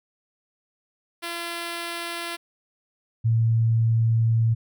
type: tone pair in turn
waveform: 5% pulse / sine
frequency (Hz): 340.9 / 113.76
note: F4 / A#2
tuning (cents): -42 / -42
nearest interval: octave + perfect fifth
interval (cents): 1900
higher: first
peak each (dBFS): -18 / -17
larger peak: second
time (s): 1.22-2.37 / 3.24-4.55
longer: second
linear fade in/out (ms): 20
effects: none